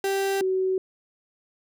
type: tone pair in turn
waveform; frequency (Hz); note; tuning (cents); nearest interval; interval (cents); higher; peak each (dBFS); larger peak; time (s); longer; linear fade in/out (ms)
35% pulse / sine; 391 / 376.3; G4 / F#4; -4 / +29; minor second; 67; first; -21; neither; 0.04-0.41 / 0.41-0.78; neither; 2
effects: none